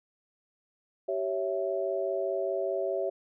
sine chord, C# diminished, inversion second, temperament equal with one note detuned, 386.8 / 554.4 / 659.3 Hz, G4 / C#5 / E5, -23 / 0 / 0 cents, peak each -32 dBFS, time 1.08-3.1 s, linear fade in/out 10 ms, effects none

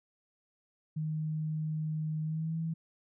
sine tone with pitch glide, 155.56 to 162.82 Hz, D#3 to E3, 0 to -21 cents, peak -31 dBFS, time 0.96-2.74 s, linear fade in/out 10 ms, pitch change +79 cents, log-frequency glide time 2.23-2.57 s, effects none

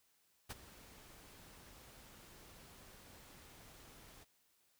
pink noise with ADSR envelope, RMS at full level -43 dBFS, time 0.49-4.25 s, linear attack 19 ms, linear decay 25 ms, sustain -16 dB, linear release 26 ms, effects white hiss -75 dBFS RMS until 4.79 s

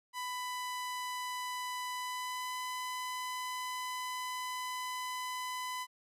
sawtooth tone with pitch glide, 997 to 1005.1 Hz, B5 to B5, +16 to +30 cents, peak -33 dBFS, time 0.13-5.87 s, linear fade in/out 50 ms, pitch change +14 cents, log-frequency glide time 1.93-2.55 s, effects resampled to 32000 Hz

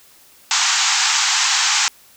white band-pass noise, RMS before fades -17 dBFS, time 0.51-1.88 s, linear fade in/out 0 ms, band 770 to 7600 Hz, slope 96 dB/octave, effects white hiss -49 dBFS RMS until 2.16 s

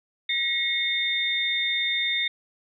sine tone cluster, 1909 / 2172 / 3628 Hz, A#6 / C#7 / A#7, +41 / -36 / -48 cents, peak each -31 / -27 / -25 dBFS, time 0.29-2.28 s, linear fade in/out 5 ms, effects none

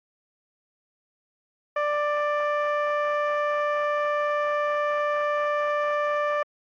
15% pulse tone with low-pass filter, 590 Hz, D5, 8 cents sharp, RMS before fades -25 dBFS, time 1.76-6.43 s, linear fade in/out 5 ms, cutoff 1400 Hz, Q 0.8, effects AAC 64 kbps

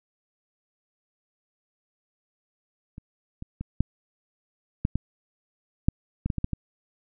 clicks, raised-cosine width 5 ms, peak -27 / -23 / -20 / -8 / -10 / -12 / -6 / -14 / -13 / -15 / -12 / -15 dBFS, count 12, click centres 2.981 / 3.424 / 3.61 / 3.806 / 4.851 / 4.956 / 5.885 / 6.26 / 6.302 / 6.383 / 6.444 / 6.533 s, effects none

